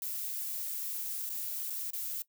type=noise with dropouts; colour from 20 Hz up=violet; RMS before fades=-37 dBFS; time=0.02-2.22 s; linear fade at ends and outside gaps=1 ms; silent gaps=1.293-1.299 / 1.699-1.704 / 1.905-1.933 s; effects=noise-tail reverb RT60 0.1 s tail -18 dB re dry